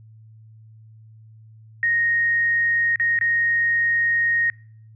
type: tone with dropouts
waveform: sine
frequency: 1864.7 Hz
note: A#6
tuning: in tune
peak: -17 dBFS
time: 1.83-4.5 s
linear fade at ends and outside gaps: 1 ms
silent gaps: 2.959-2.998 / 3.189-3.211 s
effects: noise-tail reverb RT60 0.6 s tail -26 dB re dry + added 110 Hz sine -44 dBFS peak until 4.95 s